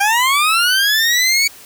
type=linear sweep; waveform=20% pulse; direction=up; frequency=784 to 2266 Hz; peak=-7 dBFS; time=0-1.48 s; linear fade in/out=10 ms; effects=white hiss -40 dBFS RMS until 1.65 s